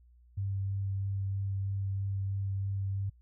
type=tone with vibrato; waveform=sine; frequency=98 Hz; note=G2; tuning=in tune; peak=-30 dBFS; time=0.37-3.1 s; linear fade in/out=10 ms; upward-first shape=sine; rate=3.1 Hz; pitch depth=10 cents each way; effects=added 60 Hz sine -57 dBFS peak until 3.21 s